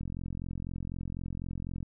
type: click train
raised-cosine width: 5 ms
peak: -25 dBFS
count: 81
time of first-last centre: 0.01-1.828 s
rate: 44 Hz
effects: none